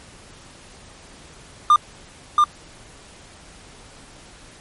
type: tone with echo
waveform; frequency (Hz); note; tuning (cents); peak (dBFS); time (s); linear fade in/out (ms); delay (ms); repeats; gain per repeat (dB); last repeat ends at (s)
triangle; 1200; D6; +37; -7; 1.7-1.76; 2; 680; 1; -2; 2.44
effects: pink hiss -45 dBFS RMS until 4.6 s + MP3 48 kbps